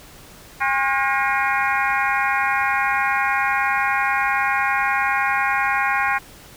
harmonic tone with a mistuned harmonic, 270 Hz, C#4, 45 cents flat, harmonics 3 / 4 / 5 / 6 / 7 / 8 / 9, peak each -23 / -24 / -25 / -26 / -26 / -27 / -28 dBFS, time 0.6-6.19 s, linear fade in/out 20 ms, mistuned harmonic 5, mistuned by +98 cents, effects pink hiss -44 dBFS RMS until 6.56 s

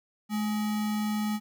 sine tone with sample-and-hold, 213 Hz, G#3, 44 cents sharp, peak -26 dBFS, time 0.29-1.4 s, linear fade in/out 50 ms, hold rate 1050 Hz, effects none

